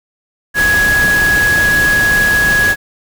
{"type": "tone in noise", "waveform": "sine", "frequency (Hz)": 1670, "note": "G#6", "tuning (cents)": 9, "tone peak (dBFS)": -9, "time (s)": [0.54, 2.76], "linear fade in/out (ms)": 50, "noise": "pink", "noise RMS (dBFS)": -19, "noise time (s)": [0.54, 2.76], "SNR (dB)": 7, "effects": []}